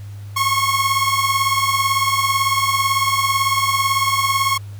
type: beating tone pair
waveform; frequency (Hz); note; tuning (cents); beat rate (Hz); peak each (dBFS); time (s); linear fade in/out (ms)
sawtooth; 1082 / 1100; C#6 / C#6; -42 / -14; 18; -15; 0.36-4.58; 10
effects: added 101 Hz sine -30 dBFS peak until 4.79 s + pink hiss -49 dBFS RMS until 4.79 s